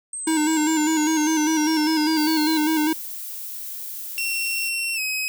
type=linear sweep; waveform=sine; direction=down; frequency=8380 to 3987 Hz; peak=-28 dBFS; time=0.13-2.58 s; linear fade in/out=2 ms
type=tone with vibrato; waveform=square; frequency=311.1 Hz; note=D#4; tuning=in tune; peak=-19 dBFS; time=0.27-2.93 s; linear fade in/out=5 ms; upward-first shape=square; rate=5 Hz; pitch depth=44 cents each way
type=noise; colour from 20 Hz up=violet; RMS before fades=-33 dBFS; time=2.16-4.7 s; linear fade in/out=20 ms
type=tone with pitch glide; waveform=sawtooth; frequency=2719 to 2537 Hz; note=F7 to D#7; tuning=-47 to +33 cents; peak=-20 dBFS; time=4.18-5.28 s; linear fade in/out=0 ms; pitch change=-120 cents; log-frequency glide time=4.95-5 s
effects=none